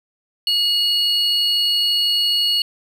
triangle tone pair together, 2889 / 4383 Hz, F#7 / C#8, -42 / -20 cents, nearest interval perfect fifth, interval 722 cents, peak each -17 dBFS, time 0.47-2.62 s, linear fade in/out 2 ms, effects none

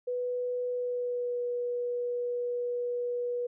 sine tone with pitch glide, 493.9 to 486 Hz, B4 to B4, 0 to -28 cents, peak -29 dBFS, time 0.07-3.47 s, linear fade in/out 10 ms, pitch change -28 cents, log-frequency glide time 0.7-1.42 s, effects none

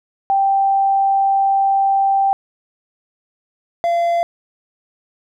sine / triangle tone pair in turn, 784 / 684.6 Hz, G5 / F5, 0 / -35 cents, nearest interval major second, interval 235 cents, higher first, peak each -12 dBFS, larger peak neither, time 0.3-2.33 / 3.84-4.23 s, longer first, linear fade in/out 0 ms, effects none

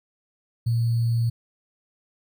sine tone with sample-and-hold, 116.54 Hz, A#2, in tune, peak -19 dBFS, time 0.66-1.3 s, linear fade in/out 10 ms, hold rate 4410 Hz, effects none

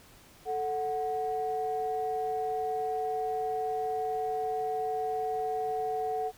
sine tone pair together, 440 / 740 Hz, A4 / F#5, 0 / 0 cents, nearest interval major sixth, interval 900 cents, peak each -32 / -30 dBFS, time 0.45-6.32 s, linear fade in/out 50 ms, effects tanh soft clip ceiling -22 dBFS + pink hiss -56 dBFS RMS until 6.37 s

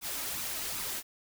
white noise with flanger, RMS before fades -36 dBFS, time 0.01-1.03 s, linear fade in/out 50 ms, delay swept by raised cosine 0.79 to 3.19 ms, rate 2.6 Hz, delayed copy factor +0.5, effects none

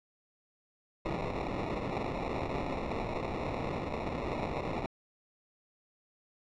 violet noise with sample-and-hold, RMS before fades -35 dBFS, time 1.05-4.86 s, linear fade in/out 2 ms, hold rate 1575 Hz, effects low-pass 3000 Hz 12 dB/octave

